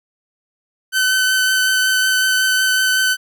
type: tone with vibrato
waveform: sawtooth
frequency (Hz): 1521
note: F#6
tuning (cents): +47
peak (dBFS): -10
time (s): 0.92-3.17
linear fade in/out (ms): 50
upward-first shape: triangle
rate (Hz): 5.4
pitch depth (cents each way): 14
effects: none